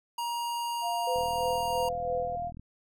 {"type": "tone with pitch glide", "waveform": "square", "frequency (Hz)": [945, 938.5], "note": ["A#5", "A#5"], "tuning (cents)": [23, 11], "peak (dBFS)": -31, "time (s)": [0.18, 1.89], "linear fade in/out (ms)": 5, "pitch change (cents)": -12, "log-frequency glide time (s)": [0.41, 1.67]}
{"type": "tone", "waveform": "sine", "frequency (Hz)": 699, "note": "F5", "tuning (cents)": 1, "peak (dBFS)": -31, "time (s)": [0.81, 2.52], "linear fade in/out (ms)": 50}
{"type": "tone with tremolo", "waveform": "sine", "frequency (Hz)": 507, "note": "B4", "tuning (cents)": 45, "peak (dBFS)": -28, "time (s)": [1.07, 2.36], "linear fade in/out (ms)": 5, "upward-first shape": "sine", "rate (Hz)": 3, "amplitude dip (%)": 70}
{"type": "click train", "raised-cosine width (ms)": 5, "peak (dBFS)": -33, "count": 59, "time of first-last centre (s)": [1.16, 2.596], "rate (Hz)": 40.4}
{"effects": []}